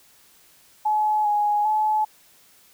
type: tone with pitch steps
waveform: sine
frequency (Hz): 852 / 832 / 858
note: G#5 / G#5 / A5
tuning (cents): +44 / +3 / -44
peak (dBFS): -18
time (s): 0.85-2.05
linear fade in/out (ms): 10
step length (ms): 400
effects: white hiss -55 dBFS RMS until 2.73 s